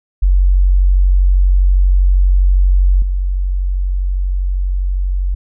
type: tone with level steps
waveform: sine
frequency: 46.25 Hz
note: F#1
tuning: in tune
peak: -7 / -13 dBFS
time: 0.22-5.35 s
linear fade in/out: 10 ms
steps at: 3.02 s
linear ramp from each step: 2 ms
effects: none